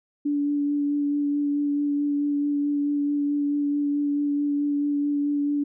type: tone with vibrato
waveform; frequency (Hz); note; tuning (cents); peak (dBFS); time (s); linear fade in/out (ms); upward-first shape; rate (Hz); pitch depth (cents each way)
sine; 288.9; D4; -28; -21; 0.25-5.64; 10; sine; 4.6; 12
effects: none